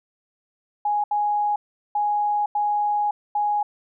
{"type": "tone bursts at uneven times", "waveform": "sine", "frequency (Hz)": 830.6, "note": "G#5", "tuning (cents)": 0, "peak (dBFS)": -19, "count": 5, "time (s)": [[0.85, 1.04], [1.11, 1.56], [1.95, 2.46], [2.55, 3.11], [3.35, 3.63]], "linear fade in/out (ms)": 5, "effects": []}